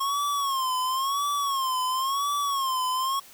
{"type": "tone with vibrato", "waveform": "square", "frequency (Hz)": 1082, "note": "C#6", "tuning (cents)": -42, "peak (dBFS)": -25, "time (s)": [0, 3.2], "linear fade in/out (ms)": 10, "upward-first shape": "sine", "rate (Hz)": 0.96, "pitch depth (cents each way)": 110, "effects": ["white hiss -50 dBFS RMS until 3.33 s"]}